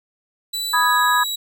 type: tone with pitch glide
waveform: sawtooth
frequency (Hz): 3961 to 3888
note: B7 to B7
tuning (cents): +4 to -28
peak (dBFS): -20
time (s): 0.53-1.36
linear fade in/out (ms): 10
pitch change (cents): -32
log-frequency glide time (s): 0.79-1.01
type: chord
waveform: sine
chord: G# minor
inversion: first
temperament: equal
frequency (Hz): 987.8 / 1244.5 / 1661.2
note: B5 / D#6 / G#6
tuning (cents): 0 / 0 / 0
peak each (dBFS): -18 / -20 / -19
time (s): 0.73-1.24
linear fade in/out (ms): 10
effects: none